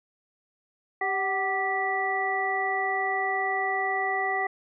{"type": "harmonic tone with a mistuned harmonic", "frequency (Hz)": 392, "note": "G4", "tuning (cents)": 0, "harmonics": [1, 2, 3, 5], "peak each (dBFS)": [-33, -28, -35, -28], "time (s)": [1.01, 4.47], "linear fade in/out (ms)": 5, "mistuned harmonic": 2, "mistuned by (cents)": -59, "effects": []}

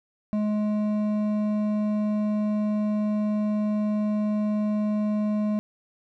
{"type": "tone with hard clipping", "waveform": "sine", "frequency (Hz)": 210.8, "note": "G#3", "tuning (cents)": 26, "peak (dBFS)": -24, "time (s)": [0.33, 5.59], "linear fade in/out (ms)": 0, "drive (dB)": 8, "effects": []}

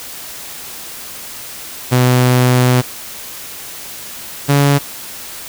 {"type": "tone pair in turn", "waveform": "sawtooth", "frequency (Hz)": [125.5, 141.87], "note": ["B2", "C#3"], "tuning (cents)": [28, 40], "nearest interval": "major second", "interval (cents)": 212, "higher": "second", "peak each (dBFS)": -5, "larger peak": "neither", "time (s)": [[1.91, 2.82], [4.48, 4.79]], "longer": "first", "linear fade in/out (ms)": 20, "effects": ["white hiss -30 dBFS RMS until 5.48 s"]}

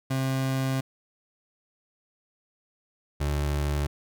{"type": "tone pair in turn", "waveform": "30% pulse", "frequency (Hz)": [132.8, 72.79], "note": ["C3", "D2"], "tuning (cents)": [26, -15], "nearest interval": "minor seventh", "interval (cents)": 1041, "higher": "first", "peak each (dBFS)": -22, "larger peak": "neither", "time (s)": [[0.1, 0.81], [3.2, 3.87]], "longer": "first", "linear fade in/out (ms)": 10, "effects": []}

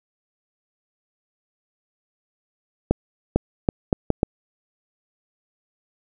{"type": "accelerating click train", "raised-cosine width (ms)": 2, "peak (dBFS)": -3, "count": 6, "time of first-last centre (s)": [2.91, 4.231], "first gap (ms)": 450, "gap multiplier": 0.73, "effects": []}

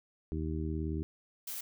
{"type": "harmonic tone", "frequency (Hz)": 78.5, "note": "D#2", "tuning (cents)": 16, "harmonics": [1, 2, 3, 4, 5], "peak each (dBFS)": [-35, -39, -42, -39, -43], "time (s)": [0.32, 1.03], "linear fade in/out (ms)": 0}
{"type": "noise", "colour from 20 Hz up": "blue", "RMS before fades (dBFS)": -40, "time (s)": [1.47, 1.61], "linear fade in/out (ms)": 5}
{"effects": []}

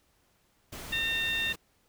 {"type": "noise", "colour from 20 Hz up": "pink", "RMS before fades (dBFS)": -42, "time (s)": [0.72, 1.56], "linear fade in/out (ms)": 10}
{"type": "harmonic tone", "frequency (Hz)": 910, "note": "A#5", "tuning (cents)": -42, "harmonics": [2, 3, 4], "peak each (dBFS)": [-32, -32, -32], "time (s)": [0.92, 1.53], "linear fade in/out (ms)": 10}
{"effects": ["pink hiss -69 dBFS RMS until 1.88 s"]}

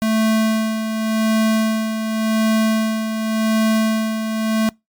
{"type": "tone with tremolo", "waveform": "square", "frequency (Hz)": 220, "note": "A3", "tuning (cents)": 0, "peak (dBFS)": -14, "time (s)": [0.02, 4.69], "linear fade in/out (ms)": 0, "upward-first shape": "sine", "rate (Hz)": 0.89, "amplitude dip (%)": 55, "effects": ["noise-tail reverb RT60 0.2 s tail -26 dB re dry", "MP3 96 kbps"]}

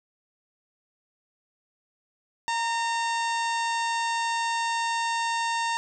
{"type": "harmonic tone with a mistuned harmonic", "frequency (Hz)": 914, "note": "A#5", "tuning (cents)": -34, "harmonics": [1, 2, 3, 4, 5, 6, 7, 8, 9], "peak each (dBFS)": [-26, -32, -36, -38, -40, -42, -43, -44, -45], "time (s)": [2.48, 5.77], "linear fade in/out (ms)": 0, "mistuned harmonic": 1, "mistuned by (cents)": 26, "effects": []}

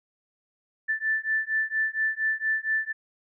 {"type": "beating tone pair", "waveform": "sine", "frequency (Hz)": [1760, 1764.3], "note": ["A6", "A6"], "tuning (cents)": [0, 4], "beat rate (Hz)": 4.3, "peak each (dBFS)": -27, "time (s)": [0.88, 2.93], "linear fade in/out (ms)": 20, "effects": []}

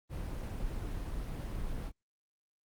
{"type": "noise", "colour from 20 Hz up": "brown", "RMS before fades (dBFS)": -37, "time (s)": [0.09, 1.92], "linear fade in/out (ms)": 50, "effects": ["Opus 24 kbps"]}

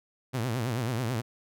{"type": "tone with vibrato", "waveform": "sawtooth", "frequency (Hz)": 120, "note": "B2", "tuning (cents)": -49, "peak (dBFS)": -24, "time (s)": [0.33, 1.22], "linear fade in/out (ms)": 20, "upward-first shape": "triangle", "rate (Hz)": 9.2, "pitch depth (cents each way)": 200, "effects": []}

